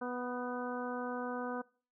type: harmonic tone with a mistuned harmonic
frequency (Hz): 246.9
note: B3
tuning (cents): 0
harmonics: 1 / 2 / 3 / 4 / 5 / 6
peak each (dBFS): -40 / -40 / -44 / -45 / -46 / -46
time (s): 0.01-1.62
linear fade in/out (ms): 10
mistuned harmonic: 6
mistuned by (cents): +25
effects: noise-tail reverb RT60 0.4 s tail -23 dB re dry